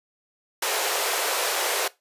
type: high-pass noise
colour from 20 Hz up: pink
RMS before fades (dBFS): -25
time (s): 0.62-1.88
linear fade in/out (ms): 5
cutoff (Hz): 400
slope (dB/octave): 48
effects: noise-tail reverb RT60 0.2 s tail -19 dB re dry + resampled to 32000 Hz